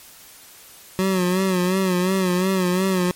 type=tone with vibrato; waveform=25% pulse; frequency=185 Hz; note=F#3; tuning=in tune; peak=-14 dBFS; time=0.99-3.11 s; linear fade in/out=0 ms; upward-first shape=sine; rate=2.8 Hz; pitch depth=66 cents each way; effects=white hiss -45 dBFS RMS until 3.15 s + MP3 64 kbps